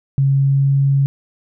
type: tone with pitch glide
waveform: sine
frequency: 137.1 to 138.21 Hz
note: C#3 to C#3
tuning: -19 to -5 cents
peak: -11 dBFS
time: 0.18-1.06 s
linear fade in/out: 0 ms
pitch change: +14 cents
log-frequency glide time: 0.29-0.71 s
effects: none